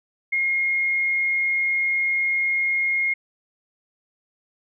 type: tone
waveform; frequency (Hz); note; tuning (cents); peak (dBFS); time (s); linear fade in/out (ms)
sine; 2144; C7; +42; -19; 0.32-3.14; 10
effects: none